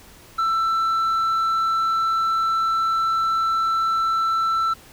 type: tone with tanh clipping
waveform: sine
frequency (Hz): 1332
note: E6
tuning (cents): +18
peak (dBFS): -19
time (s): 0.38-4.74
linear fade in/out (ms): 10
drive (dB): 4
effects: pink hiss -47 dBFS RMS until 4.92 s